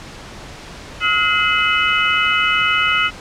sine tone cluster, 1283 / 1429 / 2063 / 2557 / 2974 Hz, E6 / F6 / C7 / D#7 / F#7, -47 / +39 / -25 / +47 / +8 cents, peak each -20 dBFS, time 1-3.11 s, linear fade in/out 50 ms, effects pink hiss -35 dBFS RMS until 3.2 s + low-pass 6000 Hz 12 dB/octave

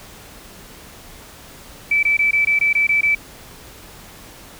sine tone bursts, 2314 Hz, D7, 26 cents flat, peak -13 dBFS, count 9, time 1.91-3.15 s, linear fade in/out 5 ms, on 120 ms, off 20 ms, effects pink hiss -41 dBFS RMS until 4.59 s

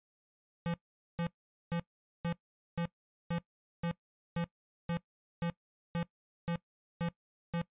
square tone bursts, 170.3 Hz, F3, 43 cents flat, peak -32 dBFS, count 14, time 0.66-7.616 s, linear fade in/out 0 ms, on 79 ms, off 450 ms, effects noise-tail reverb RT60 0.1 s tail -20 dB re dry + resampled to 8000 Hz

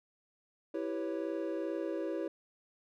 triangle chord, C# half-diminished seventh, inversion first, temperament equal, 329.6 / 392 / 493.9 / 554.4 Hz, E4 / G4 / B4 / C#5, 0 / 0 / 0 / 0 cents, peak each -35 / -38 / -40 / -38 dBFS, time 0.74-2.28 s, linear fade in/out 5 ms, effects none

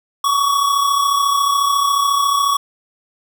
square tone pair together, 1119.9 / 1154 Hz, C#6 / D6, +17 / -31 cents, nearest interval minor second, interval 52 cents, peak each -15 / -22 dBFS, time 0.24-2.57 s, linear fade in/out 5 ms, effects none

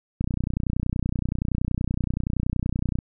click train, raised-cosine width 5 ms, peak -12 dBFS, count 86, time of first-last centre 0.21-2.988 s, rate 30.6 Hz, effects none

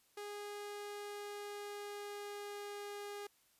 sawtooth tone with pitch glide, 411.7 to 408.9 Hz, G#4 to G#4, -15 to -27 cents, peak -40 dBFS, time 0.17-3.27 s, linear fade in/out 5 ms, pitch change -12 cents, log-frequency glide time 0.34-2.9 s, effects white hiss -72 dBFS RMS until 3.59 s + resampled to 32000 Hz

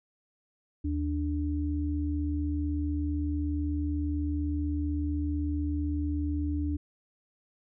sine tone pair together, 77.78 / 293.7 Hz, D#2 / D4, 0 / 0 cents, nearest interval octave + major seventh, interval 2300 cents, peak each -29 / -31 dBFS, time 0.84-6.77 s, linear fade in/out 10 ms, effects none

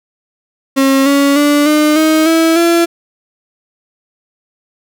35% pulse tone with pitch steps, 270.3 / 280.6 / 291.4 / 302.5 / 314.1 / 326.1 / 338.6 Hz, C#4 / C#4 / D4 / D#4 / D#4 / E4 / E4, -44 / +21 / -13 / -49 / +16 / -19 / +46 cents, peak -6 dBFS, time 0.76-2.86 s, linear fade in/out 20 ms, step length 300 ms, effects none

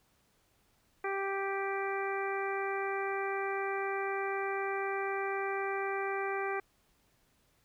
harmonic tone, 392 Hz, G4, in tune, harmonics 1 / 2 / 3 / 4 / 5 / 6, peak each -35 / -38 / -40 / -41 / -42 / -43 dBFS, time 1.04-6.6 s, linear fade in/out 5 ms, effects pink hiss -71 dBFS RMS until 7.64 s

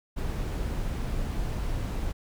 brown noise, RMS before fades -30 dBFS, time 0.16-2.13 s, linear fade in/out 20 ms, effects none

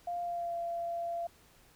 sine tone with pitch glide, 698.5 to 683.7 Hz, F5 to F5, 0 to -37 cents, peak -33 dBFS, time 0.07-1.27 s, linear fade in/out 5 ms, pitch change -37 cents, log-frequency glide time 0.21-0.56 s, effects pink hiss -62 dBFS RMS until 1.75 s

